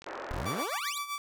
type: click train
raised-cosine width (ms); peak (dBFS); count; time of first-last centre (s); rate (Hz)
0.2; -29; 19; 0.02-0.424; 44.6
type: band-pass noise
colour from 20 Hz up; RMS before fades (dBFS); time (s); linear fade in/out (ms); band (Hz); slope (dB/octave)
pink; -40; 0.06-0.63; 10; 370 to 1700; 24
type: exponential sweep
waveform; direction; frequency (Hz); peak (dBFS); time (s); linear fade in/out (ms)
20% pulse; up; 30.87 to 4186; -29; 0.31-0.98; 0
type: tone with tremolo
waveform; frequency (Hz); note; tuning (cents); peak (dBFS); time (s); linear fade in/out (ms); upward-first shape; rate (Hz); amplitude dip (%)
sawtooth; 1157; D6; -26; -28; 0.46-1.18; 0; sine; 7.8; 70
effects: none